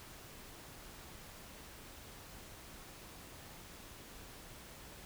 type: silence
effects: pink hiss -53 dBFS RMS until 5.05 s